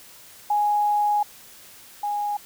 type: tone pair in turn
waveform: sine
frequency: 830.6 / 825.3 Hz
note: G#5 / G#5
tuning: 0 / -11 cents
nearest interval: unison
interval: 11 cents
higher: first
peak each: -18 / -23 dBFS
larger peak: first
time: 0.5-1.23 / 2.03-2.37 s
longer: first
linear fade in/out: 5 ms
effects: white hiss -47 dBFS RMS until 2.45 s